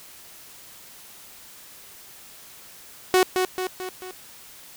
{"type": "tone with echo", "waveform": "sawtooth", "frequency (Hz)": 370, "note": "F#4", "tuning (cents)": 0, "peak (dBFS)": -11, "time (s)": [3.14, 3.23], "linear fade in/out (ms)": 0, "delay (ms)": 220, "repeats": 4, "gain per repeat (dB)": -5, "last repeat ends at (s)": 4.11, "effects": ["white hiss -46 dBFS RMS until 4.76 s"]}